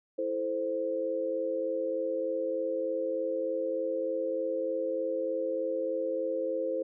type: chord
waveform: sine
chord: A minor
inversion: second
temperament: equal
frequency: 329.6 / 440 / 523.3 Hz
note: E4 / A4 / C5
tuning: 0 / 0 / 0 cents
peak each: -36 / -36 / -30 dBFS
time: 0.18-6.83 s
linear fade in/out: 10 ms
effects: none